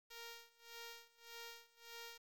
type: tone with tremolo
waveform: 5% pulse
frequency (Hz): 465.4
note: A#4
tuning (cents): -3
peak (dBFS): -38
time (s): 0.1-2.18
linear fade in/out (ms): 10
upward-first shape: sine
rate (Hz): 1.7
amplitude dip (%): 95
effects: 11-bit